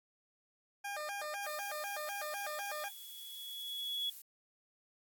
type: tone with vibrato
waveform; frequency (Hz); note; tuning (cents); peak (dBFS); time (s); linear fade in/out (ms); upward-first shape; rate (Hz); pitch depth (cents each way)
20% pulse; 698; F5; -1; -34; 0.84-2.89; 10; square; 4; 250
type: noise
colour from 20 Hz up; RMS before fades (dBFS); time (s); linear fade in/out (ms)
violet; -49; 1.43-4.22; 5
type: tone with exponential growth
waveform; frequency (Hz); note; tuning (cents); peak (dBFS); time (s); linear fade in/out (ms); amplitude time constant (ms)
sine; 3372; G#7; +26; -33; 1.8-4.1; 5; 500
effects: AAC 64 kbps